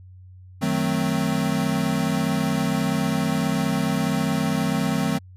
square chord, D# diminished seventh, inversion none, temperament equal, 155.56 / 185 / 220 / 261.6 Hz, D#3 / F#3 / A3 / C4, 0 / 0 / 0 / 0 cents, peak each -27 dBFS, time 0.61-5.19 s, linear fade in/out 20 ms, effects added 92 Hz sine -42 dBFS peak until 5.36 s + resampled to 32000 Hz

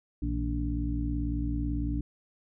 harmonic tone with a mistuned harmonic, 58.1 Hz, A#1, 5 cents flat, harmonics 1 / 2 / 3 / 4 / 5, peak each -30 / -36 / -40 / -40 / -33 dBFS, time 0.22-2.01 s, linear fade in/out 5 ms, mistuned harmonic 3, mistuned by -130 cents, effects none

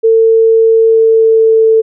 sine tone with pitch glide, 450 to 444.8 Hz, A4 to A4, +39 to +19 cents, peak -4 dBFS, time 0.03-1.82 s, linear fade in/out 20 ms, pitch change -20 cents, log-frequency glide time 0.76-1.68 s, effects none

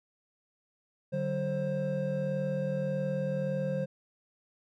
triangle tone cluster, 147.6 / 189.3 / 529 Hz, D3 / F#3 / C5, +9 / +40 / +19 cents, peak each -32 / -33 / -30 dBFS, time 1.12-3.86 s, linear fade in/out 20 ms, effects none

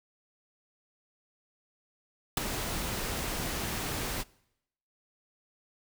pink noise with ADSR envelope, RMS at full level -24 dBFS, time 2.37-4.24 s, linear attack 4 ms, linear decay 12 ms, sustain -10 dB, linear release 32 ms, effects noise-tail reverb RT60 0.8 s tail -23 dB re dry

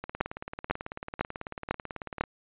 two click trains, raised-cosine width 0.5 ms, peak -21 / -10 dBFS, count 41 / 5, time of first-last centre 0.04-2.238 / 0.21-2.21 s, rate 18.2 / 2 Hz, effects resampled to 8000 Hz

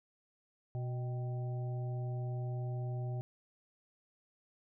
harmonic tone with a mistuned harmonic, 123.47 Hz, B2, in tune, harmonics 1 / 3 / 5 / 6, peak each -35 / -49 / -50 / -52 dBFS, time 0.75-3.21 s, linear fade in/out 0 ms, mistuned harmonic 6, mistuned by +84 cents, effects none

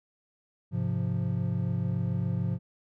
triangle chord, F minor, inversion first, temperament equal, 103.83 / 130.81 / 174.61 Hz, Ab2 / C3 / F3, 0 / 0 / 0 cents, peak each -29 dBFS, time 0.71-2.59 s, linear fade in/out 50 ms, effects none

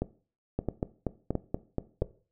two click trains, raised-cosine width 2 ms, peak -15 / -15 dBFS, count 7 / 4, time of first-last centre 0.59-2.022 / 0.02-2.02 s, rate 4.19 / 1.5 Hz, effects noise-tail reverb RT60 0.4 s tail -17 dB re dry

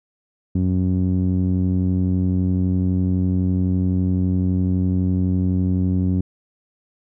sawtooth tone with low-pass filter, 91.9 Hz, F#2, 11 cents flat, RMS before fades -19 dBFS, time 0.55-6.21 s, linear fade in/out 5 ms, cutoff 240 Hz, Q 2.7, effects none

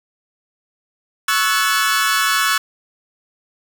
sawtooth chord, F# minor seventh, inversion second, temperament equal with one note detuned, 1108.7 / 1318.5 / 1480 / 1718.8 Hz, C#6 / E6 / F#6 / A6, 0 / 0 / 0 / -41 cents, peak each -17 dBFS, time 1.28-2.58 s, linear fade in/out 5 ms, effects none

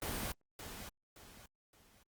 pink noise with echo, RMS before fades -39 dBFS, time 0.02-0.32 s, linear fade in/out 2 ms, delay 570 ms, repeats 3, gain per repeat -9 dB, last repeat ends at 2.03 s, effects Opus 24 kbps

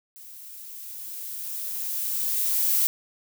violet noise with level ramp, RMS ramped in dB -45 to -21 dBFS, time 0.16-2.87 s, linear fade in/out 0 ms, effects none

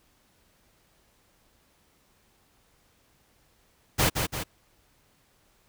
pink noise with echo, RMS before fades -22 dBFS, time 3.98-4.1 s, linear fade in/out 20 ms, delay 170 ms, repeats 2, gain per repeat -5 dB, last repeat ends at 4.44 s, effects pink hiss -65 dBFS RMS until 5.68 s

